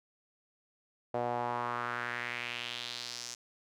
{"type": "tone with band-pass filter sweep", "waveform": "sawtooth", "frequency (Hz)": 120.7, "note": "B2", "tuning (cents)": -39, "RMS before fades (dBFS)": -37, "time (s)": [1.14, 3.35], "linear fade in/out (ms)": 5, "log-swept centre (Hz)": [630, 6200], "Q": 2.9, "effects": []}